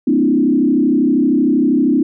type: tone with frequency modulation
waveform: sine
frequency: 277.2 Hz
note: C#4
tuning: in tune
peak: -10 dBFS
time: 0.07-2.03 s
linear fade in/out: 5 ms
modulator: 32.8 Hz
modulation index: 1.6
effects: none